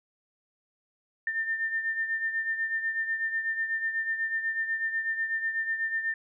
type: beating tone pair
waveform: sine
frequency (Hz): 1800 / 1808.1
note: A6 / A6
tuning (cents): +39 / +47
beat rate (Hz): 8.1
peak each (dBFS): -28 / -35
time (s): 1.27-6.14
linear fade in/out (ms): 2
effects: none